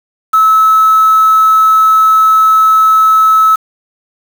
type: tone with quantisation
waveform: sine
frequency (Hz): 1300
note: E6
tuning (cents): -24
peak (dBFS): -4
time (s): 0.33-3.56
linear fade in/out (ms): 10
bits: 4
effects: none